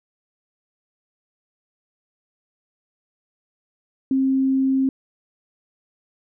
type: tone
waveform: sine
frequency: 266.3 Hz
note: C4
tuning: 31 cents sharp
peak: -16 dBFS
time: 4.11-4.89 s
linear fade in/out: 2 ms
effects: none